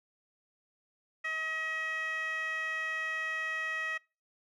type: tone with band-pass filter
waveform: 15% pulse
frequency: 636 Hz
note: D#5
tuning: 38 cents sharp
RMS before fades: -35 dBFS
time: 1.24-3.98 s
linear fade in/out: 10 ms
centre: 2000 Hz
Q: 3
effects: noise-tail reverb RT60 0.3 s tail -25 dB re dry